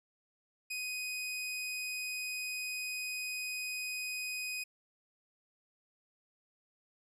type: tone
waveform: sawtooth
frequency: 2500 Hz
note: D#7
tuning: 8 cents sharp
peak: -33 dBFS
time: 0.7-4.64 s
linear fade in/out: 10 ms
effects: resampled to 32000 Hz